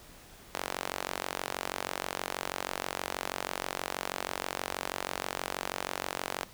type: tone with high-pass filter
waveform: sawtooth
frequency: 46.25 Hz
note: F#1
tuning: in tune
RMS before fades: -37 dBFS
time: 0.54-6.45 s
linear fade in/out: 10 ms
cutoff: 630 Hz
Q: 0.79
effects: pink hiss -53 dBFS RMS until 6.53 s